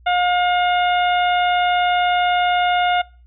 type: harmonic tone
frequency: 714 Hz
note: F5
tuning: 38 cents sharp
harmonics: 1 / 2 / 3 / 4 / 5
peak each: -16 / -22 / -26 / -28 / -30 dBFS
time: 0.06-3.02 s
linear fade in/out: 10 ms
effects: noise-tail reverb RT60 0.4 s tail -25 dB re dry + added 60 Hz sine -45 dBFS peak until 3.26 s